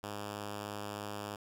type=tone with vibrato; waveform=5% pulse; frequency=103.2 Hz; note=G#2; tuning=10 cents flat; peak=-28 dBFS; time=0.03-1.36 s; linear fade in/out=5 ms; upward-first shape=triangle; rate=19 Hz; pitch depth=10 cents each way; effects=none